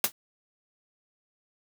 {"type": "noise with exponential decay", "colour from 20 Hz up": "white", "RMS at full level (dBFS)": -19, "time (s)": [0.04, 0.12], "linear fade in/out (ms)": 2, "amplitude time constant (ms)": 17, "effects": ["high-pass 80 Hz 12 dB/octave"]}